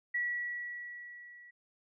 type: tone with level ramp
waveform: sine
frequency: 1936 Hz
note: B6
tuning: 35 cents flat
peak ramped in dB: -29 to -52 dBFS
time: 0.14-1.51 s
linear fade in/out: 10 ms
effects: none